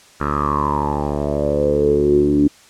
10% pulse tone with low-pass filter sweep, 72.9 Hz, D2, 12 cents flat, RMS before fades -17 dBFS, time 0.2-2.48 s, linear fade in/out 10 ms, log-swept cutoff 1400 to 290 Hz, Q 9.5, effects white hiss -47 dBFS RMS until 2.69 s + low-pass 8000 Hz 12 dB/octave

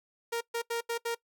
sawtooth tone bursts at uneven times, 466.2 Hz, A#4, in tune, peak -26 dBFS, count 5, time 0.32-0.41 / 0.54-0.62 / 0.7-0.81 / 0.89-0.98 / 1.05-1.15 s, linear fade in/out 10 ms, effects noise-tail reverb RT60 0.1 s tail -21 dB re dry

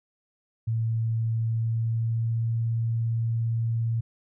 sine tone with pitch glide, 113.3 to 114.68 Hz, A#2 to A#2, -49 to -28 cents, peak -23 dBFS, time 0.67-4.01 s, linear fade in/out 10 ms, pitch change +21 cents, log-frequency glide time 1.4-2.49 s, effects none

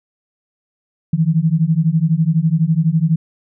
sine beating tone pair, 155.56 / 167.56 Hz, D#3 / E3, 0 / +29 cents, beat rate 12 Hz, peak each -15 dBFS, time 1.13-3.16 s, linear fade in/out 5 ms, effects none

